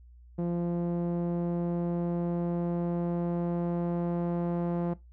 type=tone with low-pass filter sweep; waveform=sawtooth; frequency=172.7 Hz; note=F3; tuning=19 cents flat; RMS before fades=-30 dBFS; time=0.38-4.94 s; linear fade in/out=10 ms; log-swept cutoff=500 to 750 Hz; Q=0.86; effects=noise-tail reverb RT60 0.2 s tail -19 dB re dry + added 60 Hz sine -50 dBFS peak until 5.12 s